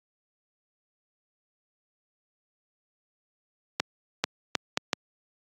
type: accelerating click train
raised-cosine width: 0.2 ms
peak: -5 dBFS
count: 5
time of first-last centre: 3.8-4.932 s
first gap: 440 ms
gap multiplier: 0.71
effects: high-pass 150 Hz 12 dB/octave + AAC 64 kbps